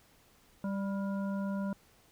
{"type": "harmonic tone with a mistuned harmonic", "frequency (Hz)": 196.8, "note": "G3", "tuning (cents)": 7, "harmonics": [1, 3, 5, 7], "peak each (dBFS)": [-32, -42, -46, -49], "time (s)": [0.64, 1.73], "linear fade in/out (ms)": 2, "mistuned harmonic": 7, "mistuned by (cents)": 44, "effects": ["pink hiss -64 dBFS RMS until 2.11 s"]}